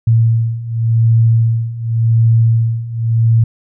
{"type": "beating tone pair", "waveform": "sine", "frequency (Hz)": [113.7, 114.59], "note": ["A#2", "A#2"], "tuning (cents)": [-43, -29], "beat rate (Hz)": 0.89, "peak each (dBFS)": [-14, -11], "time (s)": [0.07, 3.44], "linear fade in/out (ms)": 5, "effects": []}